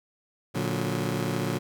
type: chord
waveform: 20% pulse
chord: Bb augmented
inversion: none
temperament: just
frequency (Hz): 116.54 / 145.68 / 182.1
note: Bb2 / D3 / F#3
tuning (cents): 0 / -14 / -27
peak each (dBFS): -26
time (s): 0.54-1.59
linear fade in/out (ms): 20
effects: none